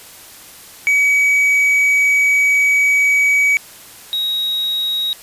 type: tone pair in turn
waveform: triangle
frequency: 2271 / 3800 Hz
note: C#7 / A#7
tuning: +41 / +33 cents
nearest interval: major sixth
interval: 892 cents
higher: second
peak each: -9 / -15 dBFS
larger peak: first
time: 0.87-3.57 / 4.13-5.13 s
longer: first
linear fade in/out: 0 ms
effects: white hiss -39 dBFS RMS until 5.22 s + resampled to 32000 Hz